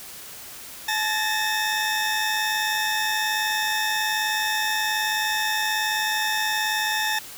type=tone pair together; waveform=20% pulse; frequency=861.1 / 1821 Hz; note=A5 / A#6; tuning=-38 / -41 cents; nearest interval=octave + minor second; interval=1297 cents; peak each=-20 dBFS; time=0.88-7.19 s; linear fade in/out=5 ms; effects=white hiss -40 dBFS RMS until 7.37 s